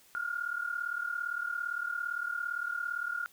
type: tone pair together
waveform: sine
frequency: 1396.9 / 1434.5 Hz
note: F6 / F6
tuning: 0 / +46 cents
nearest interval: unison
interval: 46 cents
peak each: -35 / -35 dBFS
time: 0.15-3.26 s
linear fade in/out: 0 ms
effects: white hiss -61 dBFS RMS until 3.32 s